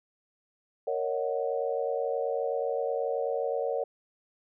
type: chord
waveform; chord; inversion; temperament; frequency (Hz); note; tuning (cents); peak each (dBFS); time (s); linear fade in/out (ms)
sine; D# minor seventh; second; equal with one note detuned; 463.5 / 554.4 / 622.3 / 740; A#4 / C#5 / D#5 / F#5; -10 / 0 / 0 / 0; -31 / -31 / -36 / -36; 0.87-3.84; 5
effects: none